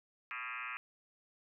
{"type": "tone with frequency modulation", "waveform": "sine", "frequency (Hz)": 1864.7, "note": "A#6", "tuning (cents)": 0, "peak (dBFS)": -39, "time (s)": [0.31, 0.77], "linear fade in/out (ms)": 0, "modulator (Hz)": 122, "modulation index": 6.3, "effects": []}